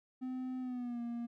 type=tone with pitch glide; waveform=triangle; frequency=256.1 to 236.2 Hz; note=C4 to A#3; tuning=-37 to +23 cents; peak=-35 dBFS; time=0.21-1.27 s; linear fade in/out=20 ms; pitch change=-140 cents; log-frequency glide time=0.6-1.01 s; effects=none